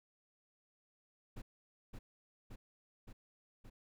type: noise with echo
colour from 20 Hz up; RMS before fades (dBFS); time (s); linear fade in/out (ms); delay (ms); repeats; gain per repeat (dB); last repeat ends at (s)
brown; -45; 1.36-1.42; 10; 570; 4; -2; 3.7
effects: none